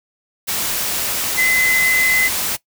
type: tone in noise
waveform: sine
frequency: 2035 Hz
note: C7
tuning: 49 cents flat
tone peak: -13 dBFS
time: 1.37-2.29 s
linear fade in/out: 20 ms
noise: white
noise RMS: -21 dBFS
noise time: 0.47-2.57 s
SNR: +5 dB
effects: noise-tail reverb RT60 0.1 s tail -19 dB re dry